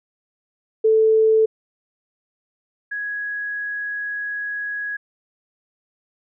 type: tone pair in turn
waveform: sine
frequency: 440 / 1666 Hz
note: A4 / G#6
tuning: 0 / +5 cents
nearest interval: octave + major seventh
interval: 2305 cents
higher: second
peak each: -12 / -24 dBFS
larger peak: first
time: 0.84-1.46 / 2.91-4.97 s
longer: second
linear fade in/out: 10 ms
effects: none